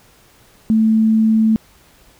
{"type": "tone", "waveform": "sine", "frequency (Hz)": 220.4, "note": "A3", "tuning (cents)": 3, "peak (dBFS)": -10, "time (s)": [0.7, 1.56], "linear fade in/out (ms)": 0, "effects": ["pink hiss -50 dBFS RMS until 2.19 s"]}